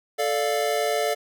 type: chord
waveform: square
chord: D minor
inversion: second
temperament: equal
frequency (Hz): 440 / 587.3 / 698.5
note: A4 / D5 / F5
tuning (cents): 0 / 0 / 0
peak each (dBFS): -27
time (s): 0.18-1.15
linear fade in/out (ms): 20
effects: none